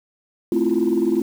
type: chord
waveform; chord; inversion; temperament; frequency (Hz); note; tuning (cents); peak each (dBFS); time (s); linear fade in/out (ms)
sine; F major seventh; first; equal; 220 / 261.6 / 329.6 / 349.2; A3 / C4 / E4 / F4; 0 / 0 / 0 / 0; -23 / -23 / -20 / -19; 0.52-1.22; 2
effects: tanh soft clip ceiling -10 dBFS + 7-bit